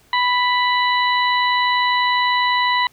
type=harmonic tone; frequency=989 Hz; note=B5; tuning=2 cents sharp; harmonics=1 / 2 / 3 / 4; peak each=-17 / -20 / -27 / -24 dBFS; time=0.13-2.87 s; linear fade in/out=2 ms; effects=pink hiss -54 dBFS RMS until 2.92 s